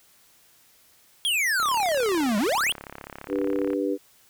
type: exponential two-way sweep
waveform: square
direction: down then up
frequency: 3372 to 196 to 3372 Hz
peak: -22 dBFS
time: 1.25-2.72 s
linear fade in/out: 0 ms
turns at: 2.38 s
type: click train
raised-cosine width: 0.5 ms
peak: -22 dBFS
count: 75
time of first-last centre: 1.6-3.733 s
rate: 34.7 Hz
type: harmonic tone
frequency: 98 Hz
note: G2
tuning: in tune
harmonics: 3 / 4 / 5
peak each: -26 / -28 / -28 dBFS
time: 3.28-3.98 s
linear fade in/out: 50 ms
effects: white hiss -58 dBFS RMS until 4.29 s